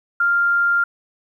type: tone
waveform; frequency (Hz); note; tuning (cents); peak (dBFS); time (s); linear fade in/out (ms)
sine; 1396; F6; -1; -14; 0.2-0.84; 5
effects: 9-bit

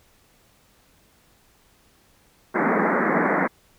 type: band-pass noise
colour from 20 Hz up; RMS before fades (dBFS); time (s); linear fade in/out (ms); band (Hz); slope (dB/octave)
pink; -21; 2.54-3.48; 20; 170 to 2100; 96
effects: pink hiss -59 dBFS RMS until 3.78 s

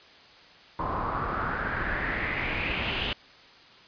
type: noise with low-pass filter sweep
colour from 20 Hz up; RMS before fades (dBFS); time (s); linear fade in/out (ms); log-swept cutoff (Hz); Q
pink; -30; 0.79-3.13; 2; 1000 to 3100; 4.7
effects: white hiss -52 dBFS RMS until 3.87 s + resampled to 11025 Hz

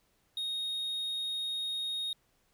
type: tone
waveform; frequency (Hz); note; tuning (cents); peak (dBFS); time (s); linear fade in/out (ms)
triangle; 3729; A#7; 0; -31; 0.37-2.13; 2
effects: pink hiss -72 dBFS RMS until 2.53 s

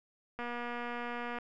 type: click train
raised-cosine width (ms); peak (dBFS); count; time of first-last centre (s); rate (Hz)
0.5; -25; 240; 0.39-1.386; 240
effects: none

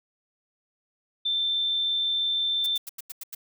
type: tone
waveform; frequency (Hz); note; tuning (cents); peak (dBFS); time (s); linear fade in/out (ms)
sine; 3557; A7; +18; -23; 1.25-2.78; 10
type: noise bursts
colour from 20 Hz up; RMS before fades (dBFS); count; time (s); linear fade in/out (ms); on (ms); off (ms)
blue; -36; 7; 2.64-3.349; 5; 25; 89
effects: none

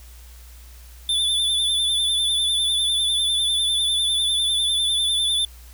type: tone with vibrato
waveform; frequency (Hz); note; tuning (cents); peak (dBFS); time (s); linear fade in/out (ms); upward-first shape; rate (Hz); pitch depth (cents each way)
square; 3512; A7; -4; -19; 1.09-5.45; 2; sine; 10; 48
effects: added 60 Hz sine -41 dBFS peak until 5.73 s + white hiss -50 dBFS RMS until 5.73 s

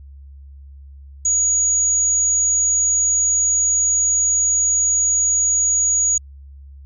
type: tone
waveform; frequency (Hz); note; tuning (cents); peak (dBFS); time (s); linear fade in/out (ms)
sine; 6770; G#8; +32; -14; 1.25-6.18; 5
effects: added 69 Hz sine -37 dBFS peak until 6.85 s

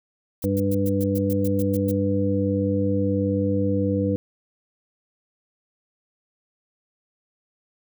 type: noise bursts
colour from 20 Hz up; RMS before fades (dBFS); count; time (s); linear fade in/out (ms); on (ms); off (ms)
violet; -35; 11; 0.42-1.916; 5; 36; 110
type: harmonic tone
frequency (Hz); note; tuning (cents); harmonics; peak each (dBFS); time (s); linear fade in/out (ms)
98.6; G2; +11; 1 / 2 / 3 / 5; -25 / -25 / -25 / -25; 0.44-4.16; 0
effects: none

